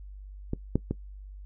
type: clicks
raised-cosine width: 3 ms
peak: -16 / -10 / -15 dBFS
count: 3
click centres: 0.534 / 0.756 / 0.91 s
effects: noise-tail reverb RT60 0.1 s tail -19 dB re dry + added 49 Hz sine -41 dBFS peak until 1.45 s